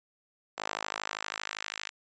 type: tone with high-pass filter sweep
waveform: sawtooth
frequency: 52.6 Hz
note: G#1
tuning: 23 cents sharp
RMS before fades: -38 dBFS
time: 0.57-1.9 s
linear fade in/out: 20 ms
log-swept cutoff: 780 to 2100 Hz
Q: 1.1
effects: resampled to 16000 Hz